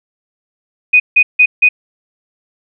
sine tone bursts, 2489 Hz, D#7, in tune, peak -4 dBFS, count 4, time 0.93-1.69 s, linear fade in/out 10 ms, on 70 ms, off 160 ms, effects none

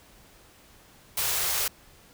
white band-stop noise, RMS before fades -27 dBFS, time 1.17-1.68 s, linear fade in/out 5 ms, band 150 to 370 Hz, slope 48 dB/octave, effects pink hiss -55 dBFS RMS until 2.13 s

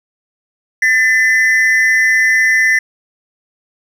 triangle ring-modulated tone, 1899 Hz, A#6, 32 cents sharp, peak -4 dBFS, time 0.82-2.79 s, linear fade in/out 5 ms, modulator 118 Hz, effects none

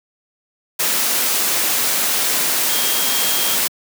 sine tone in noise, 3238 Hz, G#7, 45 cents flat, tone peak -26 dBFS, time 2.69-3.56 s, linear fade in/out 10 ms, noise white, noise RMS -18 dBFS, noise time 0.79-3.68 s, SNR -11 dB, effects high-pass 200 Hz 12 dB/octave

